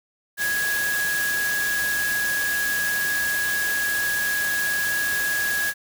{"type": "tone in noise", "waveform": "sine", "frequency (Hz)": 1661.2, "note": "G#6", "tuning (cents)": 0, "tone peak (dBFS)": -22, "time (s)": [0.37, 5.74], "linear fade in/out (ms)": 50, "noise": "white", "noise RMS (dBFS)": -29, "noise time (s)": [0.37, 5.74], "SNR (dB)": 4, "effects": []}